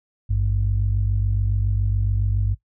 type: tone pair together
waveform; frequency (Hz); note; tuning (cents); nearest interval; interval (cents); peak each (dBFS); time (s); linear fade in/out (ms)
sine; 52.85 / 100; G#1 / G2; +31 / +35; major seventh; 1104; -20; 0.29-2.55; 20
effects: noise-tail reverb RT60 0.1 s tail -17 dB re dry + tanh soft clip ceiling -11 dBFS